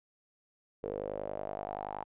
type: tone with band-pass filter sweep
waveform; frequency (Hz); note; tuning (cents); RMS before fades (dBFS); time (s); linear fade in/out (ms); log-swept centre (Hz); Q
sawtooth; 50.6; G#1; -44; -39; 0.83-2.04; 0; 460 to 860; 5.4
effects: resampled to 8000 Hz